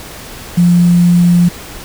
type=tone with quantisation; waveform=sine; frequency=174.61 Hz; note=F3; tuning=in tune; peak=-5 dBFS; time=0.57-1.49 s; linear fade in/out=10 ms; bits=5; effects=pink hiss -30 dBFS RMS until 1.84 s